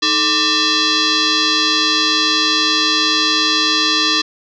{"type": "tone with frequency modulation", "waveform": "sine", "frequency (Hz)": 311.1, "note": "D#4", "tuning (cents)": 0, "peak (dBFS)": -12, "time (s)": [0.02, 4.22], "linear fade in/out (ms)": 10, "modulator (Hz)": 743, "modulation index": 6.6, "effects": []}